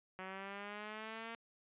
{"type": "linear sweep", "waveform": "5% pulse", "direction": "up", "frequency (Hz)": [186, 230.7], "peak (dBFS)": -33, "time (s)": [0.19, 1.35], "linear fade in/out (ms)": 0, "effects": ["resampled to 8000 Hz"]}